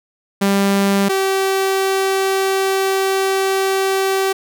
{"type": "tone pair in turn", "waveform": "sawtooth", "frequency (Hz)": [198, 385.6], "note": ["G3", "G4"], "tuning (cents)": [18, -28], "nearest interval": "octave", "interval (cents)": 1154, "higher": "second", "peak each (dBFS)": [-9, -11], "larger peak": "first", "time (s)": [[0.41, 1.09], [1.09, 4.33]], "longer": "second", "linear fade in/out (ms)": 10, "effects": []}